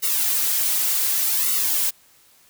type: noise with flanger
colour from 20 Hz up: blue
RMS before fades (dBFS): -21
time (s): 0.02-1.91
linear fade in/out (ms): 20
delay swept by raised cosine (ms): 1.2 to 4.4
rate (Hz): 0.67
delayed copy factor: -0.75
effects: white hiss -55 dBFS RMS until 2.49 s